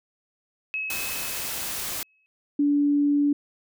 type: tone with exponential decay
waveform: sine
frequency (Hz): 2572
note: E7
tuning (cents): -43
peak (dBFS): -25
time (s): 0.74-2.26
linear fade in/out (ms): 0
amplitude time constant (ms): 330
type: noise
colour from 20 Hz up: white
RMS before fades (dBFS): -31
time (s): 0.9-2.03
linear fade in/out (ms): 2
type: tone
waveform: sine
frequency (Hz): 288.6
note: D4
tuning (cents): -30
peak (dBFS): -18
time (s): 2.59-3.33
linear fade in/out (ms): 5
effects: none